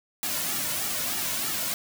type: noise with flanger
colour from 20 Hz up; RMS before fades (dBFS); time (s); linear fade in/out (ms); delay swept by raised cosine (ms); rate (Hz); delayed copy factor
white; -29; 0.23-1.74; 0; 1.9 to 2.54; 3.2; -0.65
effects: none